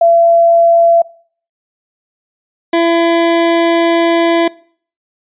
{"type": "tone pair in turn", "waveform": ["sine", "25% pulse"], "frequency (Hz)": [676, 336.1], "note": ["E5", "E4"], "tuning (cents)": [43, 34], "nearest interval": "octave", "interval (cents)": 1209, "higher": "first", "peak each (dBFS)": -5, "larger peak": "neither", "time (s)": [[0.01, 1.02], [2.73, 4.48]], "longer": "second", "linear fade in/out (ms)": 5, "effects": ["noise-tail reverb RT60 0.5 s tail -22 dB re dry", "resampled to 8000 Hz"]}